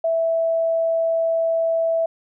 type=tone; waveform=sine; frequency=658 Hz; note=E5; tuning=3 cents flat; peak=-17 dBFS; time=0.04-2.06 s; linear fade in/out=5 ms; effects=none